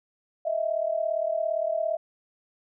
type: tone pair together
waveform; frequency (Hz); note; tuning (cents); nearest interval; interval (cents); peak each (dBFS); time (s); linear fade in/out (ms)
sine; 630 / 667.5; D#5 / E5; +21 / +22; minor second; 101; -27 / -27; 0.45-1.97; 10
effects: none